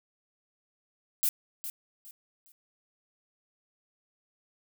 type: noise with echo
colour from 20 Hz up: violet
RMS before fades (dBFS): -26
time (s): 1.23-1.29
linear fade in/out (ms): 0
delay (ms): 410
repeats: 3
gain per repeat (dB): -11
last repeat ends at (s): 2.52
effects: none